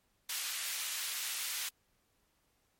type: high-pass noise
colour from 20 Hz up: pink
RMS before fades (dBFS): -38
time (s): 0.29-1.69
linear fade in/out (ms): 5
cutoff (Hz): 2200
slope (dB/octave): 12
effects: pink hiss -75 dBFS RMS until 2.79 s + MP3 64 kbps